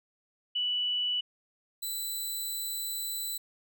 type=tone pair in turn; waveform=sine / 10% pulse; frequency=2960 / 3992 Hz; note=F#7 / B7; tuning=0 / +18 cents; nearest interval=perfect fourth; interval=518 cents; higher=second; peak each=-27 / -25 dBFS; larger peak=second; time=0.55-1.21 / 1.82-3.38 s; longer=second; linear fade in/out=10 ms; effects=none